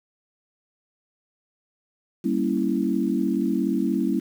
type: chord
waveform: sine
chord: G diminished seventh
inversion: none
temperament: equal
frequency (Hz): 196 / 233.1 / 277.2 / 329.6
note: G3 / Bb3 / Db4 / Fb4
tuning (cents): 0 / 0 / 0 / 0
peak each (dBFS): -26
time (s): 2.24-4.2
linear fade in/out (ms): 10
effects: 8-bit